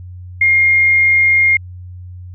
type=tone; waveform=sine; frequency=2128 Hz; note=C7; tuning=29 cents sharp; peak=-8 dBFS; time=0.41-1.57 s; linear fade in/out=5 ms; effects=added 90 Hz sine -29 dBFS peak until 2.34 s